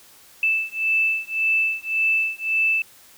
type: beating tone pair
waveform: sine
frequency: 2637 / 2638.8 Hz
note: E7 / E7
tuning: 0 / +1 cents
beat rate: 1.8 Hz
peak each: -22 dBFS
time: 0.43-2.82 s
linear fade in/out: 2 ms
effects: white hiss -50 dBFS RMS until 3.17 s